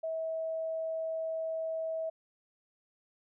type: tone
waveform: sine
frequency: 646 Hz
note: E5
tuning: 35 cents flat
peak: -32 dBFS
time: 0.03-2.1 s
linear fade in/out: 10 ms
effects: none